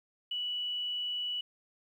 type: tone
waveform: sine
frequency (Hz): 2950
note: F#7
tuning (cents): -6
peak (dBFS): -32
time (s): 0.31-1.41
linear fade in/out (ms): 5
effects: 11-bit